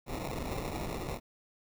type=noise with sample-and-hold; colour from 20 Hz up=pink; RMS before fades=-37 dBFS; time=0.06-1.2 s; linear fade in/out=50 ms; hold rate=1575 Hz; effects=none

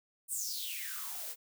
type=noise with high-pass filter sweep; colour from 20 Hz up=blue; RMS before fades=-39 dBFS; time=0.28-1.36 s; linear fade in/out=50 ms; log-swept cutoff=9500 to 430 Hz; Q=7.7; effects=none

